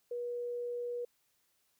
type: tone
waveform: sine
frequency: 482.9 Hz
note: B4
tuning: 39 cents flat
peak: -35 dBFS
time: 0.11-1.05 s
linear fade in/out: 5 ms
effects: white hiss -75 dBFS RMS until 1.79 s